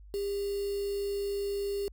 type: tone with quantisation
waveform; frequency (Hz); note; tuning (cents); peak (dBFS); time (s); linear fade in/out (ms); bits
sine; 401.4; G4; +41; -30; 0.14-1.88; 0; 7
effects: added 50 Hz sine -48 dBFS peak until 1.92 s